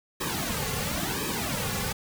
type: noise with flanger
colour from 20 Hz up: pink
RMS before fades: -30 dBFS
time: 0.2-1.93 s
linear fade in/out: 10 ms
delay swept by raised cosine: 1.4 to 3.2 ms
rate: 0.96 Hz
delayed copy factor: -1
effects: none